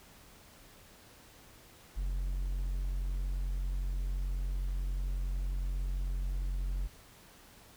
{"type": "tone", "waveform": "triangle", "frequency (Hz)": 45.57, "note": "F#1", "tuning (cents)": -26, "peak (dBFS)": -29, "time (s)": [1.96, 6.88], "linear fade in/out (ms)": 20, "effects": ["pink hiss -57 dBFS RMS until 7.76 s"]}